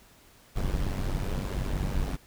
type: noise with amplitude modulation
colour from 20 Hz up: brown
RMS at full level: -26 dBFS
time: 0.55-2.17 s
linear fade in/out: 20 ms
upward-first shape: sine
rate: 95.5 Hz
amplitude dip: 70%
effects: pink hiss -57 dBFS RMS until 2.26 s